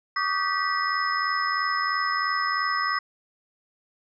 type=tone cluster; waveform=sine; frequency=1137 / 1220 / 1544 / 1951 / 5160 Hz; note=C#6 / D#6 / G6 / B6 / E8; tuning=+44 / -34 / -27 / -22 / -38 cents; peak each=-27 / -29 / -33 / -28 / -33 dBFS; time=0.16-2.99 s; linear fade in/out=5 ms; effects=none